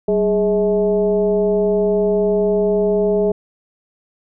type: tone with frequency modulation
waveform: sine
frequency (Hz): 415.3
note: G#4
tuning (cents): 0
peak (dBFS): -13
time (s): 0.08-3.32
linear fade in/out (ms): 5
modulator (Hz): 224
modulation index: 0.88
effects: none